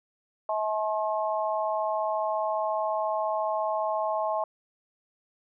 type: harmonic tone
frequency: 214.4 Hz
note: A3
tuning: 45 cents flat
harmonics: 3 / 4 / 5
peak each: -28 / -30 / -32 dBFS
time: 0.49-4.44 s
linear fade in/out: 2 ms
effects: none